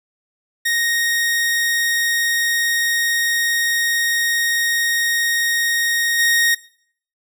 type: tone with level steps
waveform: sawtooth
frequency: 1864.7 Hz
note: A#6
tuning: in tune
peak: -13 / -10 dBFS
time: 0.65-6.55 s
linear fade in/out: 10 ms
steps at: 6.18 s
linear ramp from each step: 20 ms
effects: noise-tail reverb RT60 0.6 s tail -20 dB re dry